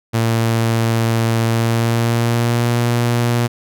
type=tone with pitch glide; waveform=sawtooth; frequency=114.4 to 119.19 Hz; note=A#2 to A#2; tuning=-32 to +39 cents; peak=-10 dBFS; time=0.13-3.48 s; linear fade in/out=20 ms; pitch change=+71 cents; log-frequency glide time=1.48-2.72 s; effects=none